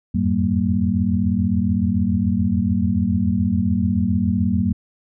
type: tone cluster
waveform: sine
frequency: 82.7 / 89.7 / 105.6 / 192.1 / 231.9 Hz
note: E2 / F2 / G#2 / G3 / A#3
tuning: +6 / +47 / +29 / -35 / -9 cents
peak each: -29 / -23 / -26 / -20 / -21 dBFS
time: 0.14-4.73 s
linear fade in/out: 10 ms
effects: none